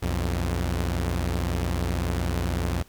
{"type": "tone pair together", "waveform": "sawtooth", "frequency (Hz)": [61.74, 87.2], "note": ["B1", "F2"], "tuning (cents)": [0, -2], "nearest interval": "tritone", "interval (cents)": 598, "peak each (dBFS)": -23, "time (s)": [0.02, 2.83], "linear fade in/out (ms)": 10, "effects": ["pink hiss -56 dBFS RMS until 2.88 s"]}